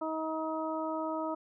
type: harmonic tone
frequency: 317 Hz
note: D#4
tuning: 32 cents sharp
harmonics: 1 / 2 / 3 / 4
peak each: -36 / -36 / -38 / -40 dBFS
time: 0.01-1.35 s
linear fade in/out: 10 ms
effects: none